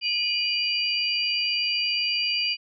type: tone cluster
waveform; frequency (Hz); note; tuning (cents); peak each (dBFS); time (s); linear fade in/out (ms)
sine; 2455 / 2918 / 4723; D#7 / F#7 / D8; -24 / -25 / +9; -27; 0.01-2.57; 50
effects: none